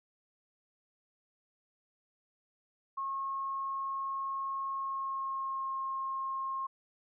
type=tone with pitch glide; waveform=sine; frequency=1085 to 1071.3 Hz; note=C#6 to C6; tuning=-37 to +41 cents; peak=-33 dBFS; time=2.97-6.67 s; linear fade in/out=10 ms; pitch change=-22 cents; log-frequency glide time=4.73-5.74 s; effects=none